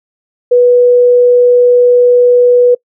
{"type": "tone", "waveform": "sine", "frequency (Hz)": 490, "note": "B4", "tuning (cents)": -14, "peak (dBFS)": -3, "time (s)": [0.51, 2.75], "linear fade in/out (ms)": 10, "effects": ["noise-tail reverb RT60 0.1 s tail -24 dB re dry"]}